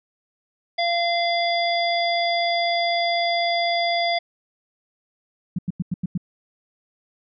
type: harmonic tone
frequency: 688 Hz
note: F5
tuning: 26 cents flat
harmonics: 1 / 3 / 5 / 7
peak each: -21 / -26 / -28 / -29 dBFS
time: 0.78-4.19 s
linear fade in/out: 10 ms
type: tone bursts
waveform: sine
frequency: 178.3 Hz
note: F3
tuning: 36 cents sharp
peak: -20 dBFS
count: 6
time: 5.56-6.177 s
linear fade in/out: 5 ms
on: 27 ms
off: 91 ms
effects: none